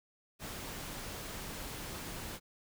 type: noise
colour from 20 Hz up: pink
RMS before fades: -43 dBFS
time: 0.39-2.4 s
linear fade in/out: 50 ms
effects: none